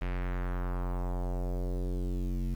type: tone with low-pass filter sweep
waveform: square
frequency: 44.92 Hz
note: F1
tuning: 50 cents sharp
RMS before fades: -32 dBFS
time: 0.01-2.55 s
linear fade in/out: 10 ms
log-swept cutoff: 2400 to 230 Hz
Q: 1.9
effects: 9-bit